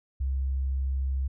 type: tone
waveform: sine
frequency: 66.7 Hz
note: C2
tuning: 34 cents sharp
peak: -25 dBFS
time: 0.2-1.28 s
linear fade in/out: 10 ms
effects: none